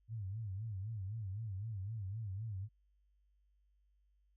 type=tone with vibrato; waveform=sine; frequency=103.4 Hz; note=G#2; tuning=7 cents flat; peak=-39 dBFS; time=0.08-2.69 s; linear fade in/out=50 ms; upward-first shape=sine; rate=3.9 Hz; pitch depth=180 cents each way; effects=added 50 Hz sine -70 dBFS peak until 4.36 s